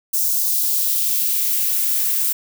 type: noise with high-pass filter sweep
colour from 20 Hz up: violet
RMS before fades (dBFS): -19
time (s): 0.13-2.33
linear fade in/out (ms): 10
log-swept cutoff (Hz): 5900 to 1100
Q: 1.3
effects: none